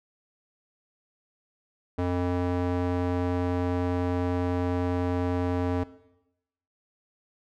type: tone with band-pass filter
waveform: square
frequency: 89 Hz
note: F2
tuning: 33 cents sharp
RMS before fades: -27 dBFS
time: 1.98-5.84 s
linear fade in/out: 10 ms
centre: 440 Hz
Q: 0.7
effects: noise-tail reverb RT60 0.9 s tail -17 dB re dry